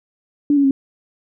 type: tone with pitch steps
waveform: sine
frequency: 290 / 280.6 / 271.5 Hz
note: D4 / C#4 / C#4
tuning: -22 / +21 / -36 cents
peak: -11 dBFS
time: 0.5-0.71 s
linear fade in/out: 2 ms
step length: 70 ms
effects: none